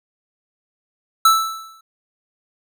square tone with exponential decay, 1318.5 Hz, E6, in tune, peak -8 dBFS, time 1.25-1.81 s, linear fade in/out 5 ms, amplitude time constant 120 ms, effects none

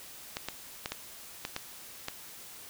clicks, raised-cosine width 0.2 ms, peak -16 dBFS, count 7, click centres 0.369 / 0.486 / 0.859 / 0.92 / 1.451 / 1.564 / 2.084 s, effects white hiss -48 dBFS RMS until 2.69 s

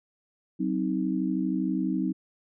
sine chord, C diminished, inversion second, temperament just, 188.37 / 261.6 / 314 Hz, Gb3 / C4 / Eb4, +31 / 0 / +16 cents, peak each -29 dBFS, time 0.59-2.13 s, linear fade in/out 20 ms, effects none

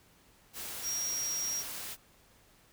sine tone in noise, 5650 Hz, F8, 19 cents sharp, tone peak -32 dBFS, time 0.82-1.64 s, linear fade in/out 50 ms, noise white, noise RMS -41 dBFS, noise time 0.53-1.97 s, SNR +6 dB, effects pink hiss -63 dBFS RMS until 2.72 s

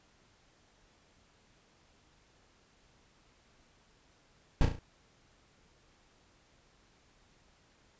brown noise with echo, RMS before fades -22 dBFS, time 4.61-4.65 s, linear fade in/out 2 ms, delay 35 ms, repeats 4, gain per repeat -6 dB, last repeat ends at 4.79 s, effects pink hiss -66 dBFS RMS until 7.99 s + resampled to 16000 Hz

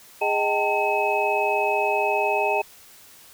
sine tone cluster, 412.7 / 623 / 777 / 896 / 2566 Hz, G#4 / D#5 / G5 / A5 / E7, -11 / +2 / -16 / +31 / -47 cents, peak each -26 dBFS, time 0.21-2.62 s, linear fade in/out 10 ms, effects white hiss -49 dBFS RMS until 3.33 s

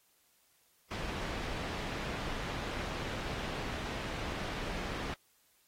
pink low-pass noise, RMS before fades -39 dBFS, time 0.91-5.14 s, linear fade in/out 2 ms, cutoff 3700 Hz, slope 12 dB/octave, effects white hiss -70 dBFS RMS until 5.67 s + AAC 48 kbps

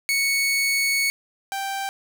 sawtooth tone pair in turn, 2217 / 783.8 Hz, C#7 / G5, 0 / 0 cents, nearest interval octave + tritone, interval 1800 cents, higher first, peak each -16 / -22 dBFS, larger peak first, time 0.09-1.1 / 1.52-1.89 s, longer first, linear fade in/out 0 ms, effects 8-bit

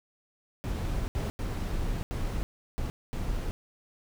brown noise bursts at uneven times, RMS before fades -31 dBFS, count 6, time 0.64-1.08 / 1.15-1.3 / 1.39-2.03 / 2.11-2.43 / 2.78-2.9 / 3.13-3.51 s, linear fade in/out 0 ms, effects none

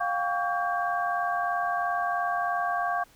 sine tone cluster, 704 / 787 / 1131 / 1593 Hz, F5 / G5 / C#6 / G6, +14 / +7 / +34 / +27 cents, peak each -28 / -35 / -30 / -32 dBFS, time 0-3.04 s, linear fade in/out 10 ms, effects pink hiss -58 dBFS RMS until 3.15 s

